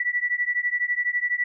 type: beating tone pair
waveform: sine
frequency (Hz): 1950 / 1962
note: B6 / B6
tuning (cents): -23 / -12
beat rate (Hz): 12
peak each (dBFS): -25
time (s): 0-1.44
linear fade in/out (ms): 5
effects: none